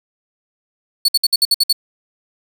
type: tone bursts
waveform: 40% pulse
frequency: 4435 Hz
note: C#8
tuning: in tune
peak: -9 dBFS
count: 8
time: 1.05-1.728 s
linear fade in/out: 5 ms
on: 34 ms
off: 58 ms
effects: none